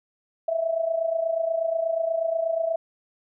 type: tone with amplitude modulation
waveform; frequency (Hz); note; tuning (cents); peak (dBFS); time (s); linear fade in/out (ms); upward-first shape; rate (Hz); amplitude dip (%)
sine; 658; E5; -3; -19; 0.48-2.76; 5; sine; 28.3; 70
effects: none